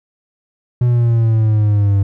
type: exponential sweep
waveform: triangle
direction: down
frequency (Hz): 123.47 to 98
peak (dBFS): -8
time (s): 0.81-2.03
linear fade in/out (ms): 5
effects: none